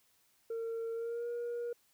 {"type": "tone with pitch glide", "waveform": "sine", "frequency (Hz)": [456.8, 475.9], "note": ["A#4", "A#4"], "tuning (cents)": [-35, 36], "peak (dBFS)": -33, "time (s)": [0.5, 1.73], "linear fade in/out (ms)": 5, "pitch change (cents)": 71, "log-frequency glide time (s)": [0.93, 1.28], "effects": ["tanh soft clip ceiling -34 dBFS", "white hiss -71 dBFS RMS until 1.93 s"]}